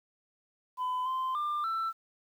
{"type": "tone with pitch steps", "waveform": "sine", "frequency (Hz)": [1008, 1037, 1194, 1333], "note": ["B5", "C6", "D6", "E6"], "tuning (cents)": [35, -16, 28, 19], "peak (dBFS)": -27, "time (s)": [0.77, 1.93], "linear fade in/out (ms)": 50, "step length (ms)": 290, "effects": ["tanh soft clip ceiling -28 dBFS", "10-bit"]}